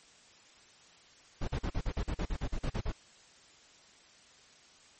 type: noise bursts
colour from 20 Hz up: brown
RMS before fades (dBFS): -32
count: 14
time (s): 1.41-2.922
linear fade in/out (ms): 10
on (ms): 69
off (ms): 42
effects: white hiss -59 dBFS RMS until 4.99 s + MP3 32 kbps

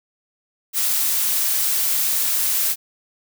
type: noise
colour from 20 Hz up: blue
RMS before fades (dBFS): -20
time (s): 0.73-2.76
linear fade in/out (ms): 50
effects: none

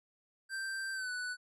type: tone with pitch glide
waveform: square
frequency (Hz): 1568 to 1486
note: G6 to F#6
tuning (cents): 0 to +7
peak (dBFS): -37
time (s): 0.49-1.37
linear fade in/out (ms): 50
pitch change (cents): -93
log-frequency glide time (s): 0.93-1.1
effects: resampled to 24000 Hz

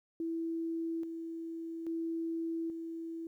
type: tone with tremolo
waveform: sine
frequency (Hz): 329.6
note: E4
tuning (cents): 0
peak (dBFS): -33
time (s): 0.2-3.27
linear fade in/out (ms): 2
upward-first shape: square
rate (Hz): 0.6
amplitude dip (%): 45
effects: 12-bit

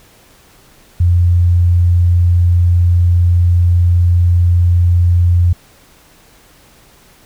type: tone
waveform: sine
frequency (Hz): 87.5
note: F2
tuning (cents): +4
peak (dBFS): -7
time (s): 1-5.53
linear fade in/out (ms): 5
effects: pink hiss -46 dBFS RMS until 7.25 s

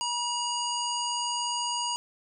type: harmonic tone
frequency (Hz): 959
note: A#5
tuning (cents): +49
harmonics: 1 / 3 / 5 / 7 / 9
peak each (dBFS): -31 / -34 / -35 / -35 / -40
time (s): 0.01-1.96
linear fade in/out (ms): 0
effects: none

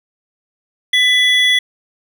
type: tone pair together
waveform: triangle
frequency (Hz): 1993 / 3388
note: B6 / G#7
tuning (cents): +15 / +34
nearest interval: major sixth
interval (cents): 919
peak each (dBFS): -11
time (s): 0.93-1.59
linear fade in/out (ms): 5
effects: none

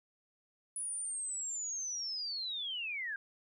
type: linear sweep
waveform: sine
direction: down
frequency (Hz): 9956 to 1568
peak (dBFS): -36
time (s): 0.76-3.16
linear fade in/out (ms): 2
effects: 13-bit

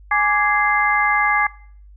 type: harmonic tone with a mistuned harmonic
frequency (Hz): 415.9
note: G#4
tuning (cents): +2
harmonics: 2 / 3 / 4 / 5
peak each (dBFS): -20 / -20 / -20 / -20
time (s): 0.11-1.47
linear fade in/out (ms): 5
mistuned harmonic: 3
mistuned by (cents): -110
effects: noise-tail reverb RT60 0.5 s tail -20 dB re dry + added 50 Hz sine -41 dBFS peak until 1.96 s

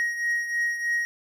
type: beating tone pair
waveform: triangle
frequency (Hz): 1885 / 1888.2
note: A#6 / A#6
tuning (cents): +19 / +22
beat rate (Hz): 3.2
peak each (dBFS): -23 / -30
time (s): 0-1.05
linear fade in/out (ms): 0
effects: none

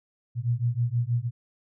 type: beating tone pair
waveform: sine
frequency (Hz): 116.54 / 122.84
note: A#2 / B2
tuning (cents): 0 / -9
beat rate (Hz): 6.3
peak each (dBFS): -26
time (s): 0.35-1.31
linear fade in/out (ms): 50
effects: none

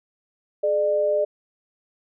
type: tone pair together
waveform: sine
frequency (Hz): 424.2 / 599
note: G#4 / D5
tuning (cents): +37 / +34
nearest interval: tritone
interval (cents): 597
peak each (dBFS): -25 / -19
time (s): 0.63-1.25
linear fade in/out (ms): 10
effects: none

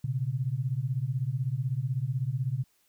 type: beating tone pair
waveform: sine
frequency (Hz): 121.4 / 137.4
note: B2 / C#3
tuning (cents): -29 / -15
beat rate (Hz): 16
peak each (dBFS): -30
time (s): 0.04-2.64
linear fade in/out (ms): 5
effects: white hiss -69 dBFS RMS until 2.88 s

